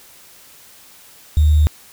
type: tone with sample-and-hold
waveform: sine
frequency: 76 Hz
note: D#2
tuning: 40 cents flat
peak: -9 dBFS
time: 1.37-1.67 s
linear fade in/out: 0 ms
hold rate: 3675 Hz
effects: white hiss -45 dBFS RMS until 1.92 s